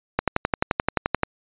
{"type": "click train", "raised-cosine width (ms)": 0.5, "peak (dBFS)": -4, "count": 13, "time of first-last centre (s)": [0.19, 1.233], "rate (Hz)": 11.5, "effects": ["resampled to 8000 Hz"]}